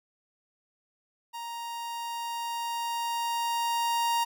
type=tone with level ramp; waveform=45% pulse; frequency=935 Hz; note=A#5; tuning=5 cents sharp; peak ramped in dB=-36 to -24 dBFS; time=1.33-4.25 s; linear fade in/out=20 ms; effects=none